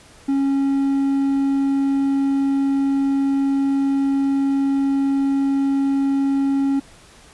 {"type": "tone", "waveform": "triangle", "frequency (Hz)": 274.9, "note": "C#4", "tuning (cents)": -14, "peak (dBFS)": -14, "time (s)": [0.28, 6.8], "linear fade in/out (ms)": 10, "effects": ["pink hiss -47 dBFS RMS until 7.33 s", "resampled to 24000 Hz"]}